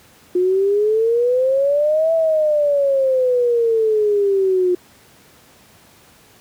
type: exponential two-way sweep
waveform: sine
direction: up then down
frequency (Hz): 356.1 to 659.3 to 356.1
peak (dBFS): -13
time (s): 0.35-4.75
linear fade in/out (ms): 5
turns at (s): 2.13
effects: pink hiss -49 dBFS RMS until 6.4 s + high-pass 80 Hz 12 dB/octave